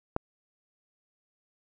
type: click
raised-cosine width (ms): 1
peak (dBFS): -13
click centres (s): 0.164
effects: none